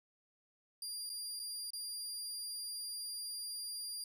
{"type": "tone with dropouts", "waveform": "25% pulse", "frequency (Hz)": 4796, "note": "D8", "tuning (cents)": 36, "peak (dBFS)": -36, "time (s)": [0.82, 4.04], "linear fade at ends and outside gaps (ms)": 2, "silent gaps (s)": [[1.094, 1.099], [1.394, 1.398], [1.705, 1.733]], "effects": []}